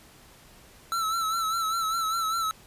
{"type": "tone with vibrato", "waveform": "square", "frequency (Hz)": 1324, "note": "E6", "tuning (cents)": 7, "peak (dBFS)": -26, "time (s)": [0.92, 2.51], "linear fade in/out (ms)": 0, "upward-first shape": "sine", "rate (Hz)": 5, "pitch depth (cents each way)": 53, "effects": ["pink hiss -53 dBFS RMS until 2.66 s", "resampled to 32000 Hz"]}